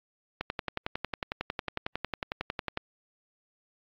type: click train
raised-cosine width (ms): 0.3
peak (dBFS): -14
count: 27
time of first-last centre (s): 0.41-2.774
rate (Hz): 11
effects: low-pass 4000 Hz 12 dB/octave + AAC 64 kbps